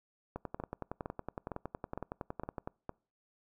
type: two click trains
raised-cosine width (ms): 1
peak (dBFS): -24 / -24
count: 26 / 6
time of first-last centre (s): 0.36-2.675 / 0.6-2.894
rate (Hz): 10.8 / 2.18
effects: noise-tail reverb RT60 0.4 s tail -26 dB re dry